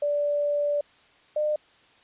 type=tone pair in turn; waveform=sine; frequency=583 / 603.9 Hz; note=D5 / D5; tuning=-13 / +48 cents; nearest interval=minor second; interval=61 cents; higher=second; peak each=-22 dBFS; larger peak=neither; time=0.02-0.81 / 1.36-1.56 s; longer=first; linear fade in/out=5 ms; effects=white hiss -58 dBFS RMS until 2.03 s + resampled to 8000 Hz